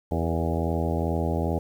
harmonic tone with a mistuned harmonic, 82.41 Hz, E2, in tune, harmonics 1 / 2 / 3 / 4 / 5 / 6 / 7 / 8 / 9 / 10, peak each -27 / -30 / -32 / -33 / -34 / -35 / -35 / -36 / -37 / -37 dBFS, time 0.11-1.59 s, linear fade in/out 5 ms, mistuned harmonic 6, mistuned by -40 cents, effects 9-bit

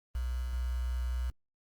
sine tone with quantisation, 61.74 Hz, B1, in tune, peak -30 dBFS, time 0.15-1.3 s, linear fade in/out 0 ms, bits 8, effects Opus 32 kbps

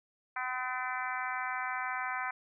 harmonic tone with a mistuned harmonic, 253.9 Hz, B3, 48 cents sharp, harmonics 3 / 4 / 5 / 6 / 7 / 8 / 9, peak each -40 / -39 / -40 / -39 / -43 / -42 / -44 dBFS, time 0.36-2.31 s, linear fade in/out 5 ms, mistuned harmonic 9, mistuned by +31 cents, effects none

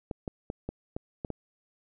clicks, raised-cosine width 2 ms, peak -20 dBFS, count 7, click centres 0.112 / 0.278 / 0.501 / 0.69 / 0.965 / 1.248 / 1.303 s, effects none

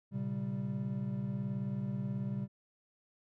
triangle chord, G diminished, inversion first, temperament equal with one note detuned, 116.54 / 135.04 / 196 Hz, Bb2 / Db3 / G3, 0 / -45 / 0 cents, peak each -39 / -36 / -35 dBFS, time 0.11-2.48 s, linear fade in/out 50 ms, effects none

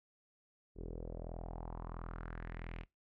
sawtooth tone with low-pass filter sweep, 41.49 Hz, E1, 12 cents sharp, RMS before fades -45 dBFS, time 0.75-2.86 s, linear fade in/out 50 ms, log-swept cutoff 390 to 2600 Hz, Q 3.3, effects noise-tail reverb RT60 0.2 s tail -23 dB re dry

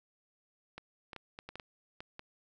clicks, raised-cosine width 0.3 ms, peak -28 dBFS, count 9, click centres 0.78 / 1.132 / 1.163 / 1.389 / 1.49 / 1.556 / 1.598 / 2.005 / 2.194 s, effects none

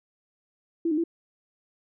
sine tone with pitch steps, 333 / 303.1 / 334.6 Hz, E4 / D#4 / E4, +18 / -45 / +26 cents, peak -22 dBFS, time 0.85-1.039 s, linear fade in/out 5 ms, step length 63 ms, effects none

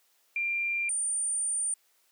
sine tone pair in turn, 2381 / 9036 Hz, D7 / C#9, +23 / +32 cents, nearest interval octave + major seventh, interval 2309 cents, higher second, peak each -27 dBFS, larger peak neither, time 0.36-0.89 / 0.89-1.74 s, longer second, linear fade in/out 2 ms, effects white hiss -68 dBFS RMS until 2.11 s + high-pass 400 Hz 12 dB/octave

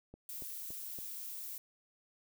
click train, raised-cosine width 2 ms, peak -37 dBFS, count 4, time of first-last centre 0.14-0.987 s, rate 3.54 Hz
violet noise, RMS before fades -44 dBFS, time 0.29-1.58 s, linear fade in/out 2 ms
effects none

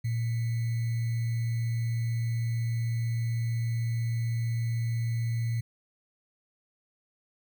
sine tone with sample-and-hold, 115.8 Hz, A#2, 11 cents flat, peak -26 dBFS, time 0.04-5.61 s, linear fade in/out 10 ms, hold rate 2100 Hz, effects none

